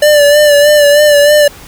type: tone with vibrato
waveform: square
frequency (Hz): 587.3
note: D5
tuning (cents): 0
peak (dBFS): -4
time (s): 0.02-1.48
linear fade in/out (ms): 5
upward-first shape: sine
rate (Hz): 3.2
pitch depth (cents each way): 38
effects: pink hiss -34 dBFS RMS until 1.67 s